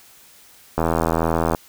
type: click train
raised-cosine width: 1 ms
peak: -5 dBFS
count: 64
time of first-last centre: 0.78-1.548 s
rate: 82 Hz
effects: white hiss -49 dBFS RMS until 1.68 s